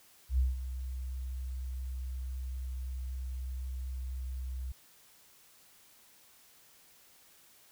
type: tone with ADSR envelope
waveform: sine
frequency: 64 Hz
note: C2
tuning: 38 cents flat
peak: -23 dBFS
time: 0.29-4.72 s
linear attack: 95 ms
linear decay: 170 ms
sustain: -12 dB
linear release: 5 ms
effects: white hiss -61 dBFS RMS until 7.71 s